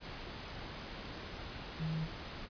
sine tone in noise, 159.1 Hz, D#3, 39 cents sharp, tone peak -34 dBFS, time 1.78-2.08 s, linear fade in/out 50 ms, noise pink, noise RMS -45 dBFS, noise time 0-2.49 s, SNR +8 dB, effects resampled to 11025 Hz

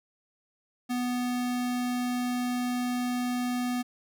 square tone, 246.9 Hz, B3, in tune, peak -28 dBFS, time 0.89-3.83 s, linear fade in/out 20 ms, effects none

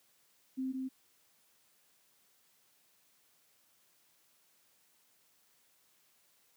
sine tone pair in turn, 261.6 / 261.6 Hz, C4 / C4, 0 / 0 cents, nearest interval unison, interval 0 cents, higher neither, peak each -33 / -35 dBFS, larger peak first, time 0.57-0.73 / 0.73-0.89 s, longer neither, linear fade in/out 20 ms, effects white hiss -70 dBFS RMS until 6.56 s + high-pass 100 Hz 12 dB/octave

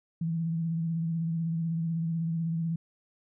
sine tone with vibrato, 164.81 Hz, E3, in tune, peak -27 dBFS, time 0.21-2.76 s, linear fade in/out 5 ms, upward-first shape triangle, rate 16 Hz, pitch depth 45 cents each way, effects none

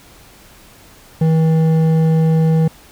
sine tone with hard clipping, 160.6 Hz, E3, 45 cents flat, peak -12 dBFS, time 1.21-2.68 s, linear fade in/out 5 ms, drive 8 dB, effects pink hiss -44 dBFS RMS until 2.91 s

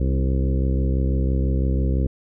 harmonic tone with a mistuned harmonic, 66 Hz, C2, 16 cents sharp, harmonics 1 / 2 / 3 / 4 / 5 / 6 / 7 / 8, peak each -19 / -25 / -29 / -31 / -33 / -35 / -36 / -37 dBFS, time 0-2.07 s, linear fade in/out 5 ms, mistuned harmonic 5, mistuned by -16 cents, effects none

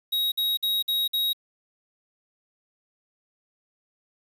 square tone bursts, 3800 Hz, A#7, 33 cents sharp, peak -23 dBFS, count 5, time 0.12-1.332 s, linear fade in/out 10 ms, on 200 ms, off 53 ms, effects 9-bit

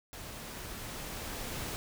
pink noise with level ramp, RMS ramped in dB -45 to -38 dBFS, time 0.13-1.76 s, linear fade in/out 0 ms, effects none

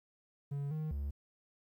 triangle tone with pitch steps, 141.5 / 155.3 / 71 Hz, C#3 / D#3 / C#2, +36 / -3 / +42 cents, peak -33 dBFS, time 0.51-1.11 s, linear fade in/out 10 ms, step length 200 ms, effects 12-bit

